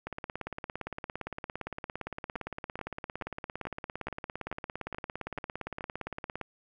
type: two click trains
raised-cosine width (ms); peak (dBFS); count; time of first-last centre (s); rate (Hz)
0.5; -21 / -21; 9 / 112; 2.36-5.808 / 0.07-6.413; 2.32 / 17.5
effects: none